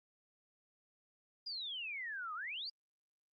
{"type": "exponential two-way sweep", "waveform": "sine", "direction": "down then up", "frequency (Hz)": [4978, 1200, 4978], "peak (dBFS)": -40, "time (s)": [1.46, 2.7], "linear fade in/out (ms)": 10, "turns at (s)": 2.34, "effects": ["Opus 48 kbps"]}